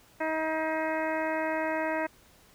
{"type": "harmonic tone with a mistuned harmonic", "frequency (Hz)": 316.8, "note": "D#4", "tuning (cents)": 31, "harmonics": [1, 2, 3, 4, 5, 6, 7, 8], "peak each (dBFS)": [-34, -31, -34, -43, -37, -38, -42, -44], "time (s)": [0.2, 2.07], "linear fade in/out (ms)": 10, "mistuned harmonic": 7, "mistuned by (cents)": -58, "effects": ["pink hiss -59 dBFS RMS until 2.54 s"]}